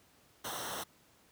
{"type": "noise with comb filter", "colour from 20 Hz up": "pink", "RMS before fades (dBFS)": -40, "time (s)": [0.44, 0.84], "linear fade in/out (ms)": 10, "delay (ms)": 0.42, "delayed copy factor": -0.75, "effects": ["pink hiss -65 dBFS RMS until 1.31 s", "high-pass 80 Hz 12 dB/octave"]}